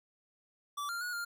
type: tone with pitch steps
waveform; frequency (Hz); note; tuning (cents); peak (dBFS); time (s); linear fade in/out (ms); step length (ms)
square; 1159 / 1392 / 1454 / 1402; D6 / F6 / F#6 / F6; -23 / -6 / -31 / +6; -36; 0.77-1.25; 10; 120
effects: none